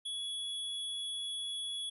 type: tone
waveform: square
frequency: 3376 Hz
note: G#7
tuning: 28 cents sharp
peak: -37 dBFS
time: 0.05-1.9 s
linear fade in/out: 10 ms
effects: resampled to 32000 Hz